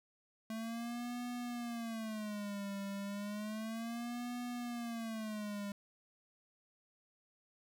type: tone with vibrato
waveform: square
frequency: 220 Hz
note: A3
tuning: in tune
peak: -40 dBFS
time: 0.5-5.72 s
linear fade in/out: 2 ms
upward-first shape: sine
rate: 0.32 Hz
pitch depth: 180 cents each way
effects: none